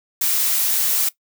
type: noise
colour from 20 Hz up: blue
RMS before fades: -19 dBFS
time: 0.21-1.09 s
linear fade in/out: 5 ms
effects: noise-tail reverb RT60 0.1 s tail -18 dB re dry